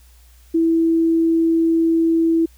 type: tone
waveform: sine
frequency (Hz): 328.8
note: E4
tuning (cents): -4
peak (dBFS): -13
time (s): 0.54-2.46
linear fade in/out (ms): 10
effects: added 60 Hz sine -46 dBFS peak until 2.57 s + white hiss -55 dBFS RMS until 2.57 s